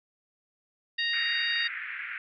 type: harmonic tone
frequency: 932.3 Hz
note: A#5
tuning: in tune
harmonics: 2 / 3 / 4 / 5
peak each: -29 / -33 / -32 / -36 dBFS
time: 0.98-1.68 s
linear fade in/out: 10 ms
type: band-pass noise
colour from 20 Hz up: white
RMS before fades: -37 dBFS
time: 1.13-2.18 s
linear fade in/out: 2 ms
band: 1500 to 2300 Hz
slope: 48 dB/octave
effects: none